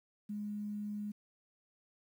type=tone with quantisation; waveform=sine; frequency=208 Hz; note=G#3; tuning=3 cents sharp; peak=-37 dBFS; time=0.29-1.12 s; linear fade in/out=10 ms; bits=11; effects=none